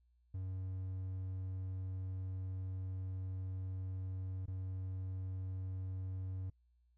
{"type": "tone with dropouts", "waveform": "triangle", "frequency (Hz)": 93.8, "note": "F#2", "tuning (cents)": 24, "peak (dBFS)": -37, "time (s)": [0.34, 6.5], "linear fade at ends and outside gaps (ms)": 5, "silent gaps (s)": [4.459, 4.479], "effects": ["noise-tail reverb RT60 0.1 s tail -25 dB re dry", "added 60 Hz sine -69 dBFS peak until 6.97 s"]}